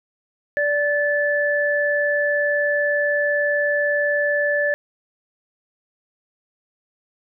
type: tone pair together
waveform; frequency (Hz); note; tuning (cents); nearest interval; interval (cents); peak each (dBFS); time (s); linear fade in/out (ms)
sine; 583.3 / 1742; D5 / A6; -12 / -18; octave + perfect fifth; 1894; -20; 0.57-4.74; 0
effects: none

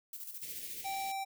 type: noise with tremolo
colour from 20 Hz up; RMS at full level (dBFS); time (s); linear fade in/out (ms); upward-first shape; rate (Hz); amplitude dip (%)
violet; -43; 0.13-0.82; 2; square; 14; 55
type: band-stop noise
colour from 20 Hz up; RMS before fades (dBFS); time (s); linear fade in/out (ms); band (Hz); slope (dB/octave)
white; -47; 0.42-1.12; 5; 540 to 1900; 48
type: tone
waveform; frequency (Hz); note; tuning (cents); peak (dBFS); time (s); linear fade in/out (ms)
square; 779; G5; -11; -36; 0.84-1.25; 20
effects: none

